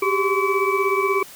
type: tone cluster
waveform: sine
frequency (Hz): 386.5 / 403 / 1033 / 1136 / 2297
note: G4 / G4 / C6 / C#6 / D7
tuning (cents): -24 / +48 / -22 / +42 / -39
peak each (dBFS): -22 / -24 / -27 / -23 / -25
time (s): 0.02-1.23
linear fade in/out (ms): 5
effects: white hiss -42 dBFS RMS until 1.35 s